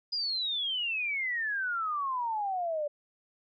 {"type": "exponential sweep", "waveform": "sine", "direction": "down", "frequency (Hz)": [4978, 576], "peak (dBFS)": -29, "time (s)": [0.12, 2.88], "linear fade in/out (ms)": 10, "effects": []}